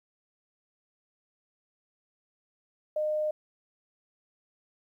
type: tone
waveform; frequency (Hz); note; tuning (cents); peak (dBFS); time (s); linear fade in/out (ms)
sine; 611; D#5; -32; -26; 2.96-3.31; 5
effects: 11-bit